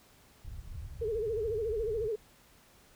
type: low-pass noise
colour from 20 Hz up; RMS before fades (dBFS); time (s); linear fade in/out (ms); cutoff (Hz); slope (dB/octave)
white; -43; 0.44-2.09; 20; 100; 24
type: tone with vibrato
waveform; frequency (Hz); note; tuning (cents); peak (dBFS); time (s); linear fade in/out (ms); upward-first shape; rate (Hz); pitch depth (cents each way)
sine; 440; A4; 0; -30; 1.01-2.16; 10; sine; 14; 110
effects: pink hiss -61 dBFS RMS until 2.95 s